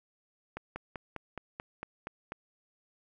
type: slowing click train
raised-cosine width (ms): 0.5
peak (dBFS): -23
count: 9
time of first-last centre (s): 0.57-2.321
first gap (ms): 190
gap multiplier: 1.04
effects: none